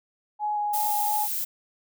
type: tone with vibrato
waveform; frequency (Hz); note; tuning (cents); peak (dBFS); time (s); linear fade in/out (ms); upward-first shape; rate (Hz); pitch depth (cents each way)
sine; 836; G#5; +11; -24; 0.39-1.28; 50; square; 2.9; 9
type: noise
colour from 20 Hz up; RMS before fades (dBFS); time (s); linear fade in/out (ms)
violet; -29; 0.73-1.45; 10
effects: none